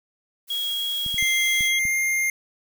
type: noise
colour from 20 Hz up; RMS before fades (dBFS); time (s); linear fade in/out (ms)
blue; -36; 0.47-1.71; 50
type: tone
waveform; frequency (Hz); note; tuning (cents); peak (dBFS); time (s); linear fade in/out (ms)
sine; 3301; G#7; -11; -24; 0.5-1.79; 5
type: clicks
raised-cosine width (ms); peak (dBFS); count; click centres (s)
5; -25; 5; 1.063 / 1.143 / 1.226 / 1.608 / 1.853
type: tone with pitch glide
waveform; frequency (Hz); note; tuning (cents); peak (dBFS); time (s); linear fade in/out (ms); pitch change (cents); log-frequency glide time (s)
square; 2093 to 2114; C7 to C7; 0 to +17; -21; 1.18-2.3; 2; +17; 1.66-1.94
effects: none